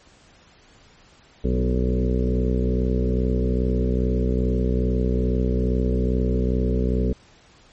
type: harmonic tone with a mistuned harmonic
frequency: 62.4 Hz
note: B1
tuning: 19 cents sharp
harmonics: 1 / 2 / 3 / 4 / 5 / 6 / 7 / 8 / 9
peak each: -21 / -28 / -26 / -28 / -38 / -31 / -28 / -36 / -38 dBFS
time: 1.44-7.13 s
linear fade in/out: 5 ms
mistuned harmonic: 4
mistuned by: +19 cents
effects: pink hiss -53 dBFS RMS until 7.72 s + MP3 32 kbps